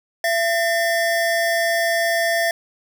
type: tone pair together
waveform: square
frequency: 674.2 / 1800 Hz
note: E5 / A6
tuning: +39 / +39 cents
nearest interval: octave + perfect fourth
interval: 1700 cents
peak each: -20 / -22 dBFS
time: 0.24-2.51 s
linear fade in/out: 2 ms
effects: none